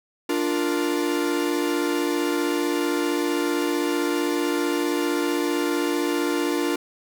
45% pulse chord, Bb major, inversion first, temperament equal, 293.7 / 349.2 / 466.2 Hz, D4 / F4 / Bb4, 0 / 0 / 0 cents, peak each -25 / -25 / -29 dBFS, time 0.29-6.76 s, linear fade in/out 5 ms, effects none

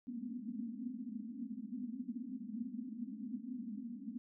white band-pass noise, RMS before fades -44 dBFS, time 0.07-4.18 s, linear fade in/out 0 ms, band 210 to 260 Hz, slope 96 dB/octave, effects none

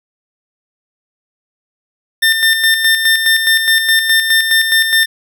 25% pulse tone with tremolo, 1800 Hz, A6, 39 cents sharp, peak -4 dBFS, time 2.22-5.06 s, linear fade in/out 10 ms, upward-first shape square, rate 4.8 Hz, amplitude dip 50%, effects none

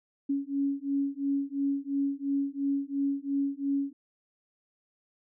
sine beating tone pair, 277.2 / 280.1 Hz, C#4 / C#4, 0 / +18 cents, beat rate 2.9 Hz, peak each -30 dBFS, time 0.29-3.93 s, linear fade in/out 10 ms, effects none

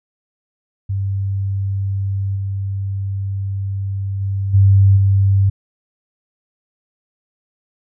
sine tone with level steps, 98 Hz, G2, in tune, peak -17 / -19 / -17 / -7 / -10 dBFS, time 0.89-5.5 s, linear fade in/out 10 ms, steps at 2.35 / 4.2 / 4.53 / 4.96 s, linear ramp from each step 20 ms, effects none

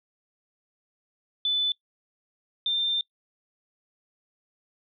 sine tone pair in turn, 3500 / 3590 Hz, A7 / A7, -10 / +34 cents, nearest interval unison, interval 44 cents, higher second, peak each -22 / -23 dBFS, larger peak first, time 1.45-1.72 / 2.66-3.01 s, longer second, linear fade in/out 2 ms, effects noise-tail reverb RT60 0.1 s tail -21 dB re dry

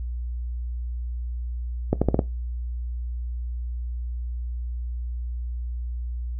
accelerating click train, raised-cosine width 2 ms, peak -5 dBFS, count 5, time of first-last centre 1.93-2.192 s, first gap 86 ms, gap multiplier 0.82, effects noise-tail reverb RT60 0.2 s tail -18 dB re dry + added 60 Hz sine -27 dBFS peak until 6.39 s

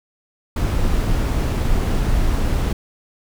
brown noise, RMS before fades -18 dBFS, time 0.56-2.73 s, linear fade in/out 5 ms, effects none

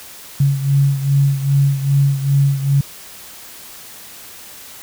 sine beating tone pair, 138.59 / 141.09 Hz, C#3 / C#3, 0 / +31 cents, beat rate 2.5 Hz, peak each -13 / -18 dBFS, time 0.4-2.81 s, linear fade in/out 5 ms, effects white hiss -37 dBFS RMS until 4.82 s

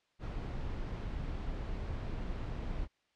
brown noise, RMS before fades -38 dBFS, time 0.19-2.88 s, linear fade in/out 50 ms, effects white hiss -75 dBFS RMS until 3.15 s + low-pass 4000 Hz 12 dB/octave

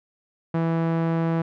sawtooth tone with low-pass filter, 164.81 Hz, E3, in tune, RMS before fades -23 dBFS, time 0.54-1.42 s, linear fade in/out 5 ms, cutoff 1400 Hz, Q 0.68, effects none

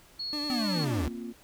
sine tone, 4336 Hz, C#8, 39 cents flat, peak -32 dBFS, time 0.19-0.85 s, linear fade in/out 10 ms
40% pulse tone with vibrato, 294.1 Hz, D4, 3 cents sharp, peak -33 dBFS, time 0.33-1.06 s, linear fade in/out 0 ms, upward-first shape sine, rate 9.9 Hz, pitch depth 34 cents each way
square linear sweep, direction down, 261.6 to 65 Hz, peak -29 dBFS, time 0.5-1.08 s, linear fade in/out 0 ms
sine chord, Bb suspended second, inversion none, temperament just, 233.1 / 262.2 / 349.6 Hz, Bb3 / C4 / F4, 0 / +4 / +2 cents, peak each -37 / -42 / -42 dBFS, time 0.74-1.33 s, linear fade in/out 20 ms
effects pink hiss -57 dBFS RMS until 1.43 s

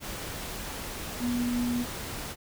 sine tone in noise, 242.5 Hz, B3, 31 cents flat, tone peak -26 dBFS, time 1.19-1.86 s, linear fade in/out 50 ms, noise pink, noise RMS -37 dBFS, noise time 0-2.36 s, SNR +8 dB, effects none

